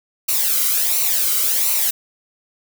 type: noise with flanger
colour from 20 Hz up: blue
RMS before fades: -18 dBFS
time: 0.28-1.91 s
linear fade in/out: 10 ms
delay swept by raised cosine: 0.59 to 1.17 ms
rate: 1.4 Hz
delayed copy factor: -0.65
effects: none